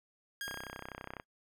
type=tone with exponential decay; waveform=sawtooth; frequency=1626 Hz; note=G#6; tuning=37 cents flat; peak=-33 dBFS; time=0.41-1.24 s; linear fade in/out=1 ms; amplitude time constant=180 ms
type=click train; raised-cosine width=0.5 ms; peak=-26 dBFS; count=24; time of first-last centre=0.48-1.199 s; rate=32 Hz
effects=noise-tail reverb RT60 0.1 s tail -25 dB re dry